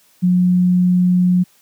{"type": "tone", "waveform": "sine", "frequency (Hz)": 180.1, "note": "F#3", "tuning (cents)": -46, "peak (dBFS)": -10, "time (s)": [0.22, 1.44], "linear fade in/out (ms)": 20, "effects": ["white hiss -54 dBFS RMS until 1.61 s", "high-pass 100 Hz 12 dB/octave"]}